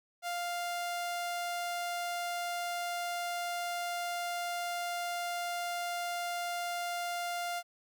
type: tone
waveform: sawtooth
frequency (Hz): 699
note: F5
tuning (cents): +1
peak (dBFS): -30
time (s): 0.22-7.63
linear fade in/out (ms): 50
effects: none

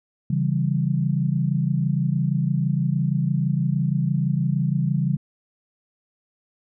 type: chord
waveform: sine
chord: C# diminished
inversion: none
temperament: equal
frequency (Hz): 138.59 / 164.81 / 196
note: C#3 / E3 / G3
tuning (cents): 0 / 0 / 0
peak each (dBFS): -22 / -23 / -26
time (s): 0.3-5.17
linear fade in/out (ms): 5
effects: none

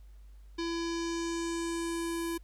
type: tone with low-pass filter sweep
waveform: square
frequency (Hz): 335.6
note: E4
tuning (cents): +31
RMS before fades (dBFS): -34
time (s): 0.58-2.38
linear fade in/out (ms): 10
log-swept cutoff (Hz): 4700 to 12000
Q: 2.5
effects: added 50 Hz sine -49 dBFS peak until 2.43 s + pink hiss -71 dBFS RMS until 2.43 s

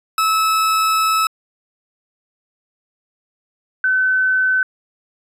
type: tone pair in turn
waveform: 40% pulse / sine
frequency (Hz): 1301 / 1518.9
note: E6 / F#6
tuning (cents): -23 / +45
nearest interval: minor third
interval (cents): 268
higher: second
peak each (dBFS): -13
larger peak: neither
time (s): 0.18-1.27 / 3.84-4.63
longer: first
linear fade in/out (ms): 2
effects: resampled to 32000 Hz

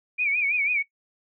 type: tone with vibrato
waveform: sine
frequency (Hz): 2349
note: D7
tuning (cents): 0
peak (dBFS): -21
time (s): 0.18-0.83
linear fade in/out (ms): 20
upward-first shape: sine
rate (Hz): 6.1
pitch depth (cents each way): 110
effects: noise-tail reverb RT60 0.1 s tail -17 dB re dry

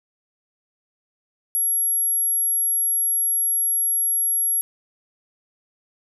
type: tone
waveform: sine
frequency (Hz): 11250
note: F9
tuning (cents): +12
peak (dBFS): -18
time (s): 1.55-4.61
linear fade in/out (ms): 0
effects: none

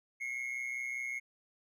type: tone with amplitude modulation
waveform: triangle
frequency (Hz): 2166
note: C#7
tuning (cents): -41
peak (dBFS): -31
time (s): 0.2-1.2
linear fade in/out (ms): 20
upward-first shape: sine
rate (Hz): 125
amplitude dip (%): 65
effects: none

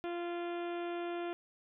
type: harmonic tone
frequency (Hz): 346.3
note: F4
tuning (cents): -15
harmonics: 1 / 2 / 3 / 4 / 5 / 6 / 7 / 8 / 9 / 10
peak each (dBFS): -37 / -42 / -51 / -49 / -54 / -57 / -54 / -57 / -59 / -59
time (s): 0.04-1.33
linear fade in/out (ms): 0
effects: none

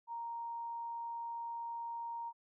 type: tone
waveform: sine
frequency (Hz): 932.3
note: A#5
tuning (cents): 0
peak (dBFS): -39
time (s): 0.07-2.33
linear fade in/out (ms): 50
effects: none

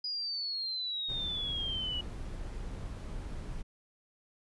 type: exponential sweep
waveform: sine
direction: down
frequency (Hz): 4941 to 2910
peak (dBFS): -33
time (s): 0.04-2.01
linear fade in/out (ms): 5
type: noise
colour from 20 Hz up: brown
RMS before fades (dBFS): -40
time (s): 1.08-3.63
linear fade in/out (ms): 20
effects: resampled to 24000 Hz

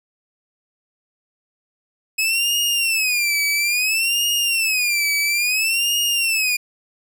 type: tone with vibrato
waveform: sawtooth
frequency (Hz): 2556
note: D#7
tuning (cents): +46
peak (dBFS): -14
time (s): 2.18-6.57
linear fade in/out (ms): 10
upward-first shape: sine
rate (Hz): 0.59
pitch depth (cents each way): 190
effects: none

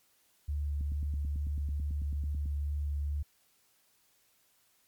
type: tone with vibrato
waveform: sine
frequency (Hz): 72.6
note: D2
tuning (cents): -19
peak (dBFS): -30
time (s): 0.48-3.23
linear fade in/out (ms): 10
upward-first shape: sine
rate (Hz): 2.3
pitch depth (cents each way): 12
type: click train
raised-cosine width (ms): 5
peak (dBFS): -31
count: 16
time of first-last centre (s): 0.81-2.458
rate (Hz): 9.1
effects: white hiss -69 dBFS RMS until 4.87 s + MP3 96 kbps

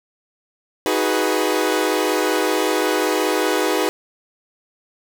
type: chord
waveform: sawtooth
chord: G# minor seventh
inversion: second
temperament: equal with one note detuned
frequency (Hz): 314.4 / 370 / 415.3 / 493.9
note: D#4 / F#4 / G#4 / B4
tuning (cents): +18 / 0 / 0 / 0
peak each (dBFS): -19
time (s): 0.86-3.89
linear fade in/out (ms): 0
effects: none

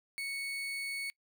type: tone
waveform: 35% pulse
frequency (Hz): 2217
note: C#7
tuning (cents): 0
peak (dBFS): -34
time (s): 0.18-1.1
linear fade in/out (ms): 0
effects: noise-tail reverb RT60 0.1 s tail -24 dB re dry

